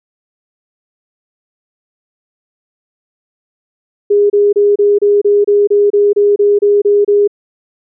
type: tone bursts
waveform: sine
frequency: 409.3 Hz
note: G#4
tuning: 25 cents flat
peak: -6 dBFS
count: 14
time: 4.1-7.277 s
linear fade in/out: 10 ms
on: 200 ms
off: 29 ms
effects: none